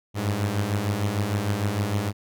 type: beating tone pair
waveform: sawtooth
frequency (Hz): 97.9 / 104.5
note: G2 / G#2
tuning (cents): -2 / +11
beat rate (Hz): 6.6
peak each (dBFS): -24 / -21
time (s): 0.14-2.13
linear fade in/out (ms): 50
effects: none